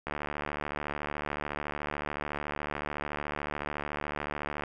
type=click train; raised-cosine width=0.5 ms; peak=-18 dBFS; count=338; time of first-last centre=0.07-4.636 s; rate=73.8 Hz; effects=none